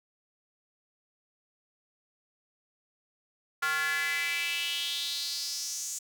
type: tone with high-pass filter sweep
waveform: square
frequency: 155 Hz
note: D#3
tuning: 6 cents flat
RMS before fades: -32 dBFS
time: 3.62-5.99 s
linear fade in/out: 10 ms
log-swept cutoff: 1400 to 7100 Hz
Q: 4.4
effects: none